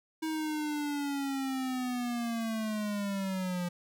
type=linear sweep; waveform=square; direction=down; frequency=319.1 to 174.61 Hz; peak=-32 dBFS; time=0.22-3.69 s; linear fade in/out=10 ms; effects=none